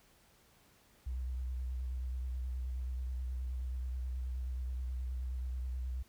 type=tone with vibrato; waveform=sine; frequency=63.1 Hz; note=B1; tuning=38 cents sharp; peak=-35 dBFS; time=1.06-6.03 s; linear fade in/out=10 ms; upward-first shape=triangle; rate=9.4 Hz; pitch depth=45 cents each way; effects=pink hiss -66 dBFS RMS until 6.08 s